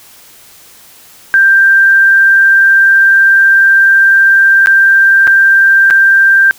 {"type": "tone with dropouts", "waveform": "sine", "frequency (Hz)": 1579, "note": "G6", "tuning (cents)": 12, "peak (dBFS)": -3, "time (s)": [1.34, 6.51], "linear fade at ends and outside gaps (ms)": 0, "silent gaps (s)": [[4.66, 4.671], [5.271, 5.276], [5.902, 5.908]], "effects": ["white hiss -39 dBFS RMS until 6.58 s"]}